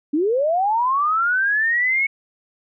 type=linear sweep; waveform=sine; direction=up; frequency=277.2 to 2217 Hz; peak=-16 dBFS; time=0.13-2.07 s; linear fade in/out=10 ms; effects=none